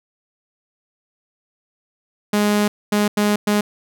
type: tone bursts at uneven times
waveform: sawtooth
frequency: 207.7 Hz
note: G#3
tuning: in tune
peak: -11 dBFS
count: 4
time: 2.33-2.68 / 2.92-3.08 / 3.17-3.36 / 3.47-3.61 s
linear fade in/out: 5 ms
effects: none